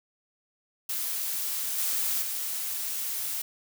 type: noise with level steps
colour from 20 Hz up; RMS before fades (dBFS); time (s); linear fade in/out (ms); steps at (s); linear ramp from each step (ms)
blue; -31 / -28 / -32; 0.89-3.42; 5; 1.78 / 2.22; 5
effects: none